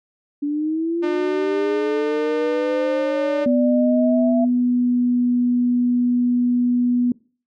sine linear sweep, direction up, 286.2 to 672 Hz, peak -19 dBFS, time 0.42-4.45 s, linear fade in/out 10 ms
sawtooth tone, 301.2 Hz, D4, 44 cents sharp, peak -19 dBFS, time 1.02-3.46 s, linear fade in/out 20 ms
sine tone with pitch glide, 248.1 to 244.7 Hz, B3 to B3, +8 to -16 cents, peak -15 dBFS, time 3.46-7.12 s, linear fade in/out 2 ms, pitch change -24 cents, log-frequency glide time 3.57-5.34 s
effects noise-tail reverb RT60 0.4 s tail -23 dB re dry + low-pass 3000 Hz 12 dB/octave

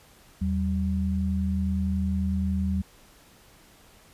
sine tone pair together, 80.7 / 191.65 Hz, E2 / G3, -36 / -39 cents, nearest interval octave + minor third, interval 1497 cents, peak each -26 dBFS, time 0.41-2.82 s, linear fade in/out 10 ms, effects pink hiss -55 dBFS RMS until 4.13 s + resampled to 32000 Hz

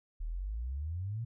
sine exponential sweep, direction up, 36.97 to 120.3 Hz, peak -34 dBFS, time 0.2-1.25 s, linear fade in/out 10 ms, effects none

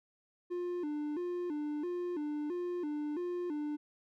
triangle tone with vibrato, 324.4 Hz, E4, 28 cents flat, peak -32 dBFS, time 0.5-3.77 s, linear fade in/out 20 ms, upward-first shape square, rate 1.5 Hz, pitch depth 150 cents each way, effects none

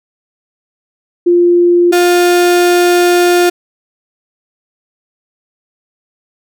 sine / 35% pulse tone pair in turn, 349.2 / 352.8 Hz, F4 / F4, 0 / +18 cents, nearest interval unison, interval 18 cents, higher second, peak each -5 dBFS, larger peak neither, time 1.26-1.92 / 1.92-3.5 s, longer second, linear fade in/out 10 ms, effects none

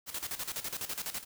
white noise with tremolo, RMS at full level -36 dBFS, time 0.06-1.25 s, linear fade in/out 50 ms, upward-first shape square, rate 12 Hz, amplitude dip 75%, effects none

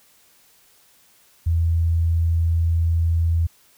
sine tone, 83.1 Hz, E2, 15 cents sharp, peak -16 dBFS, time 1.46-3.47 s, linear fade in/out 10 ms, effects white hiss -56 dBFS RMS until 3.77 s

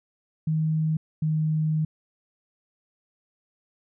sine tone pair in turn, 157.3 / 155.85 Hz, D#3 / D#3, +19 / +3 cents, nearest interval unison, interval 16 cents, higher first, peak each -21 dBFS, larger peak neither, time 0.47-0.97 / 1.22-1.85 s, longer second, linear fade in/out 5 ms, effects none

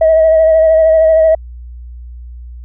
sine tone with vibrato, 640 Hz, D#5, 49 cents sharp, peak -4 dBFS, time 0.01-1.35 s, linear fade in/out 5 ms, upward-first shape sine, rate 13 Hz, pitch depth 28 cents each way, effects tanh soft clip ceiling -2 dBFS + added 60 Hz sine -27 dBFS peak until 2.64 s

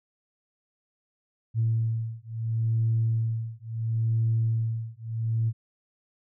sine beating tone pair, 112.9 / 113.63 Hz, A2 / A#2, +45 / -44 cents, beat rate 0.73 Hz, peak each -26 dBFS, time 1.54-5.53 s, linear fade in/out 50 ms, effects tanh soft clip ceiling -16 dBFS

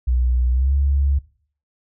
sine tone with pitch glide, 61.74 to 69.7 Hz, B1 to C#2, 0 to +10 cents, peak -15 dBFS, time 0.07-1.19 s, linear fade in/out 10 ms, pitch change +210 cents, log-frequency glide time 0.51-0.74 s, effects noise-tail reverb RT60 0.5 s tail -19 dB re dry

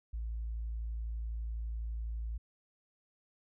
sine tone, 56 Hz, A1, 31 cents sharp, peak -34 dBFS, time 0.13-2.38 s, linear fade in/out 10 ms, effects tanh soft clip ceiling -31 dBFS

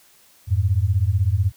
sine beating tone pair, 88 / 104 Hz, F2 / G#2, +14 / +3 cents, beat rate 16 Hz, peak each -19 dBFS, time 0.47-1.52 s, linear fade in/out 50 ms, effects white hiss -54 dBFS RMS until 1.56 s

